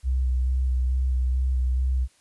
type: tone with vibrato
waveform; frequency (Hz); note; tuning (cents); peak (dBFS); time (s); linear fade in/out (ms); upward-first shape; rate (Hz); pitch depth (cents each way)
sine; 63.8; C2; -43; -20; 0.03-2.08; 50; square; 2.3; 18
effects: white hiss -61 dBFS RMS until 2.2 s + resampled to 24000 Hz